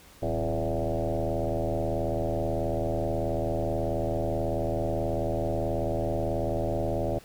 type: tone with frequency modulation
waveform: sine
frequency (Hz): 340.5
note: F4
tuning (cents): -44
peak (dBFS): -25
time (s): 0.22-7.19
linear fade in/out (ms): 10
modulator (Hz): 78.4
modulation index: 4.5
effects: pink hiss -53 dBFS RMS until 7.24 s